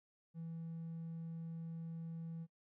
triangle tone, 164.81 Hz, E3, in tune, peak -40 dBFS, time 0.34-2.47 s, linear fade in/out 50 ms, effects noise-tail reverb RT60 0.1 s tail -26 dB re dry + tanh soft clip ceiling -38 dBFS

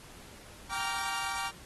sawtooth chord, G minor seventh, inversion none, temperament equal with one note detuned, 784 / 932.3 / 1156.5 / 1396.9 Hz, G5 / Bb5 / D6 / F6, 0 / 0 / -27 / 0 cents, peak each -34 / -34 / -34 / -35 dBFS, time 0.69-1.52 s, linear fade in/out 50 ms, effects pink hiss -52 dBFS RMS until 1.65 s + AAC 32 kbps

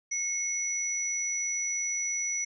sine tone pair together, 2170 / 5893 Hz, C#7 / F#8, -37 / -8 cents, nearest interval octave + perfect fourth, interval 1729 cents, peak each -35 / -29 dBFS, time 0.11-2.45 s, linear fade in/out 10 ms, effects none

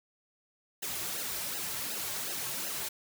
white noise with flanger, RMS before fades -36 dBFS, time 0.82-2.89 s, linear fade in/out 10 ms, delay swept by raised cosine 0.86 to 4.16 ms, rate 2.7 Hz, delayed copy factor -0.8, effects none

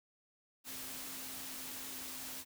sine tone in noise, 261.6 Hz, C4, in tune, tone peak -56 dBFS, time 0.64-2.45 s, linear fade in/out 50 ms, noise white, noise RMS -45 dBFS, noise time 0.64-2.45 s, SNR -14 dB, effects none

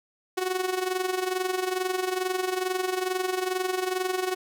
sawtooth tone with amplitude modulation, 370 Hz, F#4, in tune, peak -19 dBFS, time 0.37-4.35 s, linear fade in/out 10 ms, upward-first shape sine, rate 22.3 Hz, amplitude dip 70%, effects none

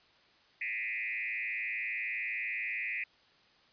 sine tone with frequency modulation, 2234 Hz, C#7, 13 cents sharp, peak -33 dBFS, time 0.61-3.04 s, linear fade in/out 5 ms, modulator 113 Hz, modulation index 2.9, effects white hiss -64 dBFS RMS until 3.72 s + resampled to 11025 Hz

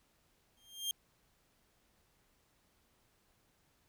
sawtooth tone with exponential growth, 3200 Hz, G7, 35 cents sharp, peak -28 dBFS, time 0.57-0.91 s, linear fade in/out 1 ms, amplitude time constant 72 ms, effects pink hiss -73 dBFS RMS until 3.88 s

